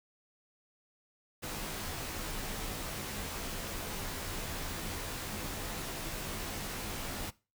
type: noise with comb filter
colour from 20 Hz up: pink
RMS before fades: -39 dBFS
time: 1.42-7.31 s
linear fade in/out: 20 ms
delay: 17 ms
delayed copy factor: -0.65
effects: noise-tail reverb RT60 0.3 s tail -20 dB re dry